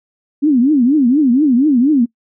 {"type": "tone with vibrato", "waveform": "sine", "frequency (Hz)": 270, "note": "C#4", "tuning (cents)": -45, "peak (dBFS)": -8, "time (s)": [0.42, 2.06], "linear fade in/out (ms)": 20, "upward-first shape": "triangle", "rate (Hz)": 4.2, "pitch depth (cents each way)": 290, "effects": ["noise-tail reverb RT60 0.1 s tail -23 dB re dry"]}